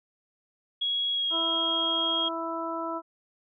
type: tone with pitch glide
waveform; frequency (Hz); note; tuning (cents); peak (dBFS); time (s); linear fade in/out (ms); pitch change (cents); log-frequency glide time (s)
sine; 3322 to 3263; G#7 to G#7; 0 to -31; -25; 0.81-2.29; 10; -31; 1.13-1.32
type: harmonic tone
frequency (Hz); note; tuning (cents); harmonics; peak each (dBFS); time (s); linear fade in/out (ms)
330; E4; +2; 1 / 2 / 3 / 4; -35 / -35 / -35 / -35; 1.3-3.02; 50
effects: none